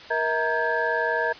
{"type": "tone cluster", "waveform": "sine", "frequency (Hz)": [471.9, 643, 928, 1594, 1693], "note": ["A#4", "E5", "A#5", "G6", "G#6"], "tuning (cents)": [21, -43, -8, 28, 33], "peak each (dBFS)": -28, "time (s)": [0.1, 1.33], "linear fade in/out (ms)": 10, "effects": ["white hiss -43 dBFS RMS until 1.39 s", "resampled to 11025 Hz"]}